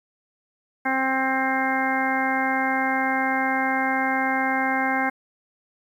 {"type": "harmonic tone", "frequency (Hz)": 264.2, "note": "C4", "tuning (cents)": 17, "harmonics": [1, 2, 3, 4, 5, 6, 7, 8], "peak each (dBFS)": [-27, -33, -25, -31, -35, -27, -34, -28], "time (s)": [0.85, 5.1], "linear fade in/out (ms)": 10, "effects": ["9-bit"]}